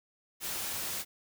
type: noise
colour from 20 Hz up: white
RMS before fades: -36 dBFS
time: 0.4-1.05 s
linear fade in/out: 50 ms
effects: none